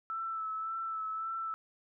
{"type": "tone with vibrato", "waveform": "sine", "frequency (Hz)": 1318.5, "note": "E6", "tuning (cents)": 0, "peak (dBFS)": -34, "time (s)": [0.1, 1.54], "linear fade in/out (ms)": 0, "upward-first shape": "sine", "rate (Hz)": 1.8, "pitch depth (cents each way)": 26, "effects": []}